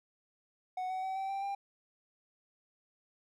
triangle tone with pitch steps, 740 / 750.8 / 761.7 / 772.8 / 784 / 795.4 Hz, F#5 / F#5 / G5 / G5 / G5 / G5, 0 / +25 / -50 / -25 / 0 / +25 cents, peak -32 dBFS, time 0.77-1.55 s, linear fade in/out 5 ms, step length 130 ms, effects none

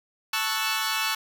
15% pulse chord, F# minor seventh, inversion first, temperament equal, 880 / 1108.7 / 1318.5 / 1480 Hz, A5 / C#6 / E6 / F#6, 0 / 0 / 0 / 0 cents, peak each -24 dBFS, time 0.33-1.15 s, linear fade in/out 5 ms, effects none

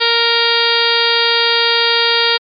harmonic tone, 466.2 Hz, A#4, in tune, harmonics 1 / 2 / 3 / 4 / 5 / 6 / 7 / 8 / 9 / 10, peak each -19 / -21 / -20 / -20 / -22 / -22 / -19 / -18 / -22 / -18 dBFS, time 0-2.38 s, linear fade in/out 20 ms, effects MP3 64 kbps

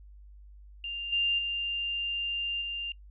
sine tone with level steps, 2794 Hz, F7, in tune, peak -33 / -24 / -29 / -32 dBFS, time 0.84-2.92 s, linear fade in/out 2 ms, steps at 1.12 / 1.38 / 2.61 s, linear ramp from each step 10 ms, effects noise-tail reverb RT60 0.1 s tail -24 dB re dry + added 50 Hz sine -48 dBFS peak until 3.1 s

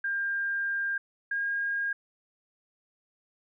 sine tone pair in turn, 1600 / 1623.3 Hz, G6 / G#6, +35 / -40 cents, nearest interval unison, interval 25 cents, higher second, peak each -27 dBFS, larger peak neither, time 0.04-0.98 / 1.31-1.93 s, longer first, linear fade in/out 5 ms, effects none

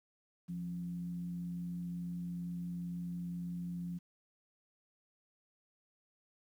sine tone with frequency modulation, 174.61 Hz, F3, in tune, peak -37 dBFS, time 0.48-3.99 s, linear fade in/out 20 ms, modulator 97.9 Hz, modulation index 0.28, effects high-pass 100 Hz 12 dB/octave + 11-bit

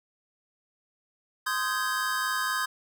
square chord, Ab major seventh, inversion first, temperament just, 1038.3 / 1245.9 / 1557.4 / 1661.2 Hz, C6 / Eb6 / G6 / Ab6, -14 / +2 / -12 / 0 cents, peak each -33 dBFS, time 1.46-2.66 s, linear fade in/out 10 ms, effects none

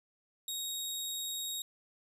20% pulse tone, 3765 Hz, A#7, 16 cents sharp, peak -30 dBFS, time 0.48-1.62 s, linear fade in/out 2 ms, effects none

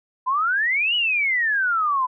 sine exponential two-way sweep, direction up then down, 992 to 2972 to 992 Hz, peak -18 dBFS, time 0.26-2.07 s, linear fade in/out 20 ms, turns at 0.95 s, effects none

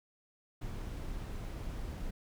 brown noise, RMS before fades -40 dBFS, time 0.61-2.11 s, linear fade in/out 10 ms, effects none

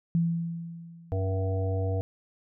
sine tone with exponential decay, 167.9 Hz, E3, 32 cents sharp, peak -20 dBFS, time 0.15-1.49 s, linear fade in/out 0 ms, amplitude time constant 290 ms
harmonic tone, 95.2 Hz, F#2, 50 cents sharp, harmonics 1 / 3 / 5 / 7 / 8, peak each -26 / -39 / -34 / -37 / -46 dBFS, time 1.12-2.01 s, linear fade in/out 0 ms
effects none

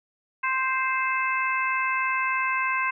harmonic tone, 523.3 Hz, C5, in tune, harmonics 2 / 3 / 4 / 5, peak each -26 / -29 / -29 / -30 dBFS, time 0.43-2.91 s, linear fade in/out 10 ms, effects none

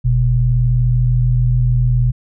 sine tone pair together, 43.42 / 122.9 Hz, F1 / B2, -9 / -8 cents, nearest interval octave + tritone, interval 1801 cents, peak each -16 / -12 dBFS, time 0.04-2.12 s, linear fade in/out 20 ms, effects none

